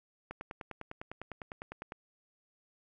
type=click train; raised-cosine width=0.5 ms; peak=-26 dBFS; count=17; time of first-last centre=0.31-1.921 s; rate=9.93 Hz; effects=none